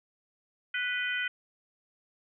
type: harmonic tone with a mistuned harmonic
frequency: 493.9 Hz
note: B4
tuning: in tune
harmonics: 3 / 4 / 5 / 6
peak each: -32 / -34 / -36 / -38 dBFS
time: 0.74-1.28 s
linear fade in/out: 5 ms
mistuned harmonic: 6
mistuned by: +62 cents
effects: none